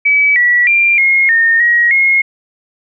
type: tone with pitch steps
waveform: sine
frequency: 2288 / 1942 / 2381 / 2151 / 1831 / 1896 / 2156 Hz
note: D7 / B6 / D7 / C7 / A#6 / A#6 / C#7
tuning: -46 / -30 / +23 / +47 / -32 / +29 / -49 cents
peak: -7 dBFS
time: 0.05-2.22 s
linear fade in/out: 10 ms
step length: 310 ms
effects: none